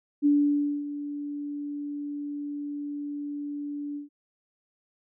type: tone with ADSR envelope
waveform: sine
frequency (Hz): 290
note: D4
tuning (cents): -22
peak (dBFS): -17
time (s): 0.22-4.09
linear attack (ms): 37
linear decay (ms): 580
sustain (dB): -14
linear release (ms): 130
effects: none